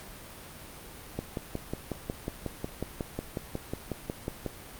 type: click train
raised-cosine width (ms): 2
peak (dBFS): -18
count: 19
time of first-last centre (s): 1.19-4.463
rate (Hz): 5.5
effects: pink hiss -46 dBFS RMS until 4.79 s + Opus 48 kbps